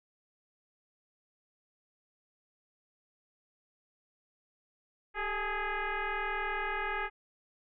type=tone with frequency modulation; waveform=sine; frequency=395.4 Hz; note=G4; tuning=15 cents sharp; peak=-31 dBFS; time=5.14-7.1 s; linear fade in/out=50 ms; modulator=416 Hz; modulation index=4.6; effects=none